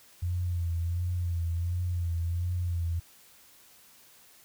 sine tone with vibrato, 86.6 Hz, F2, 14 cents flat, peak -27 dBFS, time 0.22-3 s, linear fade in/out 10 ms, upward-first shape sine, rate 1.4 Hz, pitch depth 53 cents each way, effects white hiss -57 dBFS RMS until 4.44 s

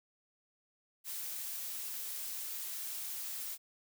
blue noise, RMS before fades -41 dBFS, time 1.04-3.58 s, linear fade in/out 50 ms, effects none

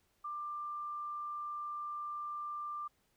sine tone, 1187 Hz, D6, 18 cents sharp, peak -38 dBFS, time 0.24-2.88 s, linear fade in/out 10 ms, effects pink hiss -75 dBFS RMS until 3.16 s

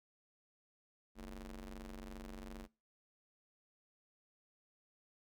sawtooth ring-modulated tone, 94.9 Hz, F#2, 44 cents sharp, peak -40 dBFS, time 1.15-2.68 s, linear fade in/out 50 ms, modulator 131 Hz, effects noise-tail reverb RT60 0.3 s tail -22 dB re dry

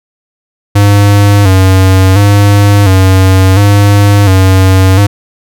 square tone with vibrato, 98 Hz, G2, in tune, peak -3 dBFS, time 0.75-5.07 s, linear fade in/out 10 ms, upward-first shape square, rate 0.71 Hz, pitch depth 63 cents each way, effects none

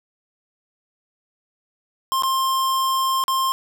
square tone with dropouts, 1058 Hz, C6, 19 cents sharp, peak -19 dBFS, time 2.12-3.52 s, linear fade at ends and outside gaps 0 ms, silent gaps 2.223-2.234 / 3.239-3.281 s, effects none

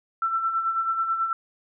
sine tone with tremolo, 1339 Hz, E6, 27 cents sharp, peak -20 dBFS, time 0.22-1.33 s, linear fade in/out 2 ms, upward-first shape sine, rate 9.2 Hz, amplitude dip 55%, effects none

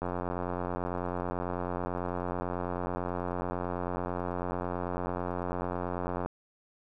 click train, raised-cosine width 1 ms, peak -19 dBFS, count 557, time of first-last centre 0.02-6.26 s, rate 89.1 Hz, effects none

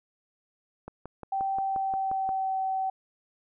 click train, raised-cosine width 1 ms, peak -25 dBFS, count 9, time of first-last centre 0.88-2.291 s, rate 5.67 Hz
sine tone with pitch glide, 777 to 764.1 Hz, G5 to G5, -16 to -44 cents, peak -26 dBFS, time 1.32-2.9 s, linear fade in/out 5 ms, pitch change -28 cents, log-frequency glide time 1.59-2.58 s
effects none

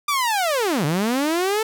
sawtooth linear two-way sweep, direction down then up, 1200 to 138.59 to 447.8 Hz, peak -15 dBFS, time 0.08-1.63 s, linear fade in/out 5 ms, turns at 0.85 s, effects none

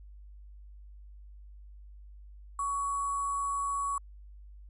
sine tone with sample-and-hold, 1123 Hz, C#6, 22 cents sharp, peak -29 dBFS, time 2.59-3.98 s, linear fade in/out 2 ms, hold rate 8820 Hz, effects added 50 Hz sine -47 dBFS peak until 4.69 s + resampled to 32000 Hz

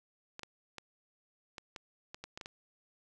clicks, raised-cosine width 0.2 ms, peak -26 dBFS, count 10, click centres 0.394 / 0.433 / 0.783 / 1.582 / 1.762 / 2.145 / 2.24 / 2.375 / 2.412 / 2.459 s, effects none

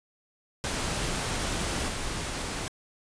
pink noise with level steps, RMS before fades -30 / -33 dBFS, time 0.64-2.68 s, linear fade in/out 0 ms, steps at 1.88 s, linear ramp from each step 5 ms, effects resampled to 22050 Hz

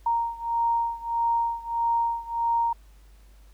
sine beating tone pair, 930 / 931.6 Hz, A#5 / A#5, -4 / -1 cents, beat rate 1.6 Hz, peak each -25 / -27 dBFS, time 0.06-2.73 s, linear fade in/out 5 ms, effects added 50 Hz sine -49 dBFS peak until 3.53 s + pink hiss -62 dBFS RMS until 3.53 s

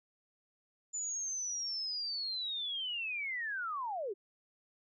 sine linear sweep, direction down, 7050 to 358 Hz, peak -35 dBFS, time 0.93-4.14 s, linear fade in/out 20 ms, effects none

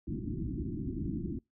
white low-pass noise, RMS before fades -36 dBFS, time 0.07-1.39 s, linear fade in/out 5 ms, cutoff 350 Hz, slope 96 dB/octave, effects noise-tail reverb RT60 0.2 s tail -26 dB re dry

